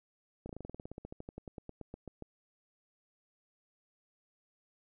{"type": "slowing click train", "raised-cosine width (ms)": 2, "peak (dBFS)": -30, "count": 24, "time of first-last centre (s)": [0.46, 2.223], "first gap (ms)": 33, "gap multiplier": 1.07, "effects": []}